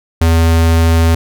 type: tone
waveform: square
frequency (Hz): 82.41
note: E2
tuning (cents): 0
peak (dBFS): -8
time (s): 0.21-1.15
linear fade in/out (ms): 5
effects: none